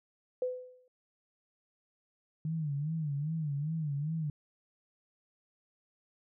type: tone with exponential decay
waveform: sine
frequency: 504 Hz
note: B4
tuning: 35 cents sharp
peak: -27 dBFS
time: 0.42-0.88 s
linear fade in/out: 2 ms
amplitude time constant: 100 ms
type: tone with vibrato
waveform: sine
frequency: 151.4 Hz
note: D#3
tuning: 47 cents flat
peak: -31 dBFS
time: 2.45-4.3 s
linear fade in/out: 2 ms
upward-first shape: sine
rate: 2.5 Hz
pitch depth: 130 cents each way
effects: none